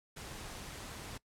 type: noise with amplitude modulation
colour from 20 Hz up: pink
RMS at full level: -44 dBFS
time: 0.16-1.18 s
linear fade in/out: 10 ms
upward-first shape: sine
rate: 205 Hz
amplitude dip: 40%
effects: noise-tail reverb RT60 0.1 s tail -21 dB re dry + low-pass 11000 Hz 12 dB/octave